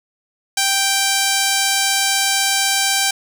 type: tone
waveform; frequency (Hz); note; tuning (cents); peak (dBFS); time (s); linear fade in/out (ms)
5% pulse; 784; G5; 0; -3; 0.57-3.11; 5
effects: none